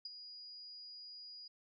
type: tone with ADSR envelope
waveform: sine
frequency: 4891 Hz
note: D#8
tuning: 31 cents flat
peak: -40 dBFS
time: 0.05-1.48 s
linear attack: 5 ms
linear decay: 25 ms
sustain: -9 dB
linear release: 8 ms
effects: none